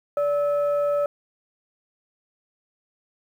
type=tone pair together; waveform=sine; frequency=579.1 / 1300 Hz; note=D5 / E6; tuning=-24 / -24 cents; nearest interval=octave + major second; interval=1400 cents; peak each=-19 / -30 dBFS; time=0.17-1.06 s; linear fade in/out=2 ms; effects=tanh soft clip ceiling -14 dBFS + 9-bit